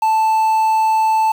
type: tone with quantisation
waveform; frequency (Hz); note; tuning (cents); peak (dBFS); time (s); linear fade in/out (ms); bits
triangle; 880; A5; 0; -10; 0.02-1.32; 5; 6
effects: none